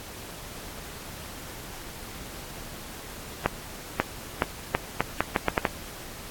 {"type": "accelerating click train", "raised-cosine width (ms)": 0.5, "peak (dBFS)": -5, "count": 10, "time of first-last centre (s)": [3.46, 5.652], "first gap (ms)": 540, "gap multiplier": 0.78, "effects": ["pink hiss -41 dBFS RMS until 6.3 s", "AAC 64 kbps"]}